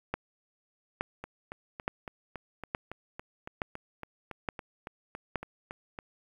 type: two click trains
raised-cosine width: 0.5 ms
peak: -24 / -15 dBFS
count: 18 / 7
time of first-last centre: 1.24-5.989 / 0.14-5.357 s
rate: 3.58 / 1.15 Hz
effects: 9-bit